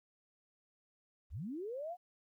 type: linear sweep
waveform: sine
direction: up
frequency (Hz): 43.65 to 740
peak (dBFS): -39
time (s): 1.3-1.97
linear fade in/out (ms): 50
effects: 13-bit